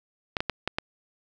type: clicks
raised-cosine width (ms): 0.3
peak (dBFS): -10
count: 5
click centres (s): 0.368 / 0.405 / 0.497 / 0.676 / 0.785
effects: none